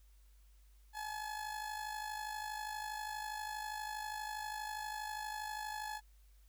30% pulse tone with amplitude modulation, 853 Hz, G#5, 46 cents sharp, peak -35 dBFS, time 0.93-6.01 s, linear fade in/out 50 ms, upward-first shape sine, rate 52.4 Hz, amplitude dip 60%, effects added 50 Hz sine -60 dBFS peak until 6.48 s + white hiss -74 dBFS RMS until 6.48 s

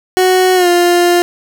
30% pulse tone with pitch glide, 370 to 350.6 Hz, F#4 to F4, 0 to +7 cents, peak -5 dBFS, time 0.17-1.22 s, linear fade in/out 0 ms, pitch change -93 cents, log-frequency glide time 0.55-0.68 s, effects none

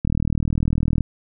click train, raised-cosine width 5 ms, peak -8 dBFS, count 39, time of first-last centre 0.05-1.007 s, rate 39.7 Hz, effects none

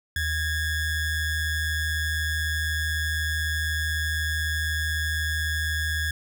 square ring-modulated tone, 863 Hz, A5, 34 cents flat, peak -22 dBFS, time 0.16-6.11 s, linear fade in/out 2 ms, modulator 785 Hz, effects none

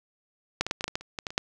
clicks, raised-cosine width 0.2 ms, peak -6 / -13 / -9 / -15 / -10 / -16 / -11 / -27 / -15 / -15 / -22 / -7 dBFS, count 12, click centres 0.61 / 0.666 / 0.711 / 0.809 / 0.842 / 0.88 / 0.955 / 1.01 / 1.188 / 1.268 / 1.305 / 1.379 s, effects none

